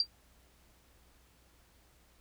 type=tone with exponential decay; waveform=sine; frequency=4722 Hz; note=D8; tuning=9 cents sharp; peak=-21 dBFS; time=0-0.07 s; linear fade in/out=2 ms; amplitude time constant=15 ms; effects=added 60 Hz sine -66 dBFS peak until 2.2 s + pink hiss -66 dBFS RMS until 2.2 s